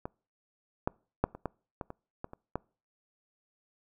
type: clicks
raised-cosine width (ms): 1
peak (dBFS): -22 / -14 / -10 / -28 / -18 / -22 / -27 / -23 / -30 / -17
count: 10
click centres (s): 0.055 / 0.875 / 1.24 / 1.35 / 1.457 / 1.812 / 1.904 / 2.244 / 2.334 / 2.556
effects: noise-tail reverb RT60 0.4 s tail -26 dB re dry